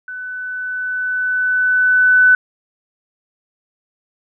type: tone with level ramp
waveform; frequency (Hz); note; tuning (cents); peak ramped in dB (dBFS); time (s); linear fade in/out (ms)
sine; 1500; F#6; +23; -26 to -6; 0.08-2.35; 2
effects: none